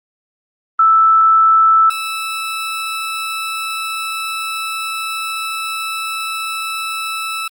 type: tone pair in turn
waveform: sine / 20% pulse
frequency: 1318 / 1312.8 Hz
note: E6 / E6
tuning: -1 / -8 cents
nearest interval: unison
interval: 7 cents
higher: first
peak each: -7 / -15 dBFS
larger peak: first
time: 0.79-1.9 / 1.9-7.48 s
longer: second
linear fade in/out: 5 ms
effects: Opus 24 kbps